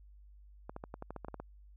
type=clicks; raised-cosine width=1 ms; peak=-28 dBFS; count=11; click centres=0.695 / 0.764 / 0.839 / 0.941 / 1.024 / 1.106 / 1.163 / 1.247 / 1.284 / 1.343 / 1.4 s; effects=added 50 Hz sine -54 dBFS peak until 1.76 s